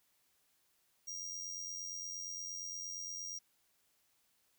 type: tone with amplitude modulation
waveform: square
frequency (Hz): 5700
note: F8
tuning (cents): +34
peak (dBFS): -39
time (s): 1.07-3.39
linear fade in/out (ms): 10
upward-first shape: sine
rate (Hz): 88.6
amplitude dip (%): 60
effects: white hiss -75 dBFS RMS until 4.58 s